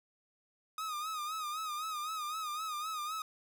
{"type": "tone with vibrato", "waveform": "45% pulse", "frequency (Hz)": 1244.5, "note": "D#6", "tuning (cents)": 0, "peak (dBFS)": -36, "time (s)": [0.78, 3.22], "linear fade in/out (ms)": 2, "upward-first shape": "sine", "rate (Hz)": 3.9, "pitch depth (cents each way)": 76, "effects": []}